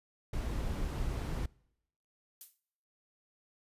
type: noise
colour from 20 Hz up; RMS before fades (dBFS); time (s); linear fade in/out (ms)
brown; -35; 0.33-1.46; 5
type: noise with exponential decay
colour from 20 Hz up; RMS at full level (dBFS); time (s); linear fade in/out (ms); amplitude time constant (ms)
violet; -42; 2.41-2.6; 1; 40
effects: noise-tail reverb RT60 0.8 s tail -25 dB re dry + resampled to 32000 Hz